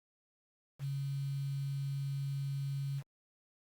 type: tone with quantisation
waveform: sine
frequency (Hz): 138.59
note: C#3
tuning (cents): 0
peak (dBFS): -34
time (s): 0.79-3.03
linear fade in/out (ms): 50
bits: 9
effects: Opus 48 kbps